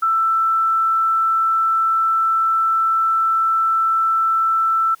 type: tone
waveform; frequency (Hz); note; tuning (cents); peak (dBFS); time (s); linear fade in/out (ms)
sine; 1329; E6; +14; -14; 0.02-4.95; 10
effects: white hiss -53 dBFS RMS until 5 s + high-pass 100 Hz 12 dB/octave